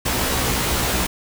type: noise with comb filter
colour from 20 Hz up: pink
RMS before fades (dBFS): -21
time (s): 0.05-1.07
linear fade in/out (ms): 10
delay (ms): 16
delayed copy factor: +1
effects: none